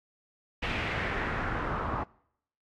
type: noise with low-pass filter sweep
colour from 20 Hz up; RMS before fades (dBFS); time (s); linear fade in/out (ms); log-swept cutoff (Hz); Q
pink; -32; 0.62-2.04; 10; 2700 to 1100; 2.4
effects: noise-tail reverb RT60 0.7 s tail -24 dB re dry + AAC 64 kbps